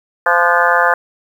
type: harmonic tone with a mistuned harmonic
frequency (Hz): 173.1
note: F3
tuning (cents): -15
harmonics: 3 / 4 / 5 / 6 / 7 / 8 / 9 / 10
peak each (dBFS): -18 / -18 / -18 / -18 / -18 / -18 / -18 / -18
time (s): 0.26-0.94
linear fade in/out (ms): 2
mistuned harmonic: 8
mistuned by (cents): +76
effects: 7-bit